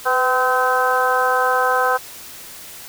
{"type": "harmonic tone with a mistuned harmonic", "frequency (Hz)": 256.6, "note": "C4", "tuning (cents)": -34, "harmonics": [2, 3, 4, 5, 6], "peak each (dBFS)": [-21, -21, -21, -21, -21], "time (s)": [0.05, 1.98], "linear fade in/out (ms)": 20, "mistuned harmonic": 2, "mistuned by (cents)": -32, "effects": ["white hiss -37 dBFS RMS until 2.88 s"]}